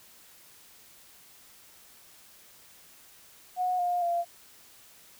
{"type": "tone with pitch steps", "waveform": "sine", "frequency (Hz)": [730, 709.6, 689.8], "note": ["F#5", "F5", "F5"], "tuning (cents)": [-24, 27, -22], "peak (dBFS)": -25, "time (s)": [3.56, 4.25], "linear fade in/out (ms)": 50, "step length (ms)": 230, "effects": ["white hiss -55 dBFS RMS until 5.19 s"]}